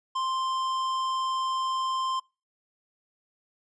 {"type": "tone with tanh clipping", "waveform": "triangle", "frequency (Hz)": 1046.5, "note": "C6", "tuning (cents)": 0, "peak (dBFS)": -28, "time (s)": [0.15, 2.2], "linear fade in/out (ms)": 10, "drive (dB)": 17, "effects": ["noise-tail reverb RT60 0.3 s tail -26 dB re dry", "resampled to 22050 Hz"]}